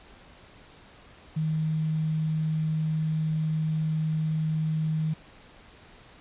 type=tone with quantisation; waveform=sine; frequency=157 Hz; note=D#3; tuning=16 cents sharp; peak=-24 dBFS; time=1.36-5.14 s; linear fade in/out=10 ms; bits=8; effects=pink hiss -52 dBFS RMS until 6.2 s + resampled to 8000 Hz